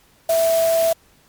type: tone in noise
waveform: sine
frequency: 659.3 Hz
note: E5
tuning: in tune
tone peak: -14 dBFS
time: 0.29-0.93 s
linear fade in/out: 5 ms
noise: white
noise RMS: -28 dBFS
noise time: 0.29-0.93 s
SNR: +11 dB
effects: pink hiss -55 dBFS RMS until 1.28 s + MP3 96 kbps